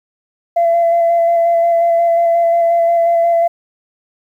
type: tone with vibrato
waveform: sine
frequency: 678 Hz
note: E5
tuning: 49 cents sharp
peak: -8 dBFS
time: 0.56-3.48 s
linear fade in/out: 10 ms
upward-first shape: square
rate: 5.6 Hz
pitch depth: 13 cents each way
effects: tanh soft clip ceiling -6 dBFS + 8-bit